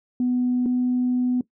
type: tone pair in turn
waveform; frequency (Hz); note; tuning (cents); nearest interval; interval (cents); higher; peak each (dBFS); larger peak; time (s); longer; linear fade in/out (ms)
sine; 248.4 / 249.3; B3 / B3; +10 / +16; unison; 6; second; -18 / -18; neither; 0.2-0.66 / 0.66-1.41; second; 2
effects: noise-tail reverb RT60 0.1 s tail -18 dB re dry + tanh soft clip ceiling -14 dBFS